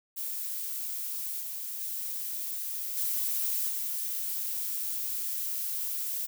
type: noise with level steps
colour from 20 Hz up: violet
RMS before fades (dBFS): -35 / -37 / -35 / -30 / -33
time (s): 0.16-6.27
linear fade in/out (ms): 20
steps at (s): 1.39 / 1.79 / 2.96 / 3.68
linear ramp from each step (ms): 20
effects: none